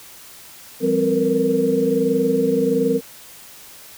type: tone cluster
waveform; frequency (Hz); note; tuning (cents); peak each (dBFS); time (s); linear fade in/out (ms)
sine; 171.8 / 198.4 / 260.5 / 459.1 / 480.4; F3 / G3 / C4 / A#4 / B4; -28 / +21 / -7 / -26 / -48; -27 / -25 / -21 / -18 / -25; 0.8-3.01; 50
effects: white hiss -42 dBFS RMS until 3.97 s